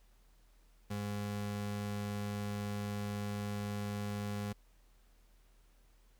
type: ring-modulated tone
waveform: square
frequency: 153.9 Hz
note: D#3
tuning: 19 cents flat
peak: -34 dBFS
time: 0.9-4.53 s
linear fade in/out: 10 ms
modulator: 51.9 Hz
effects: added 40 Hz sine -62 dBFS peak until 6.19 s + pink hiss -72 dBFS RMS until 6.19 s